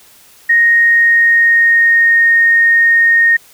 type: tone with pitch glide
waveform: sine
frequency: 1864.7 to 1850.8 Hz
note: A#6 to A#6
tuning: 0 to -13 cents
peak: -6 dBFS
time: 0.49-3.37 s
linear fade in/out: 10 ms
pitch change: -13 cents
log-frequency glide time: 0.73-2.26 s
effects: white hiss -44 dBFS RMS until 3.53 s